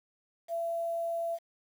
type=tone with quantisation; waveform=sine; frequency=673 Hz; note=E5; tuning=36 cents sharp; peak=-30 dBFS; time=0.48-1.39 s; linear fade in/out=50 ms; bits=9; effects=none